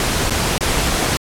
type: noise with dropouts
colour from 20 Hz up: pink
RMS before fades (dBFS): -18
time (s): 0-1.17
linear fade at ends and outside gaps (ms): 1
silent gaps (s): 0.298-0.306 / 0.58-0.609
effects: low-pass 11000 Hz 12 dB/octave + AAC 64 kbps